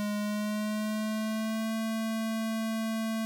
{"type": "tone with pitch glide", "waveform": "square", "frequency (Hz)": [207.7, 222.6], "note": ["G#3", "A3"], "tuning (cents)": [0, 20], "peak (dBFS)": -30, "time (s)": [0, 3.25], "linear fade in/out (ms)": 0, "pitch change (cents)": 120, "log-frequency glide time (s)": [0.18, 1.74], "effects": []}